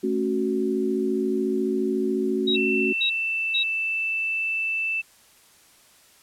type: chord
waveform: sine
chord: F# minor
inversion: first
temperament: equal with one note detuned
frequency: 220 / 274.2 / 370 Hz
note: A3 / C#4 / F#4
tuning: 0 / -19 / 0 cents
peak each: -27 / -27 / -24 dBFS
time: 0.03-2.93 s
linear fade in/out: 10 ms
type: tone bursts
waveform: sine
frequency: 3817 Hz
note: A#7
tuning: 40 cents sharp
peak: -21 dBFS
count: 3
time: 2.47-3.635 s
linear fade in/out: 10 ms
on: 95 ms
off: 440 ms
type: tone with pitch glide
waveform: sine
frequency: 2682 to 2651 Hz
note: E7 to E7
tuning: +29 to +9 cents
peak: -23 dBFS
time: 2.54-5.02 s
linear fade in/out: 20 ms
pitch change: -20 cents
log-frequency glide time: 2.77-3.64 s
effects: white hiss -55 dBFS RMS until 6.22 s + low-pass 12000 Hz 12 dB/octave